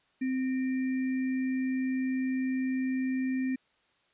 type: tone with sample-and-hold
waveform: sine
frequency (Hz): 260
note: C4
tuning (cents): -11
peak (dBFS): -27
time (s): 0.21-3.56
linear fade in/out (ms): 10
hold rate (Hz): 2100
effects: white hiss -69 dBFS RMS until 4.13 s + resampled to 8000 Hz